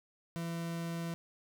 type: tone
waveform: 40% pulse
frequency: 167.8 Hz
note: E3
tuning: 31 cents sharp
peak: -35 dBFS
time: 0.36-1.14 s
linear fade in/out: 0 ms
effects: none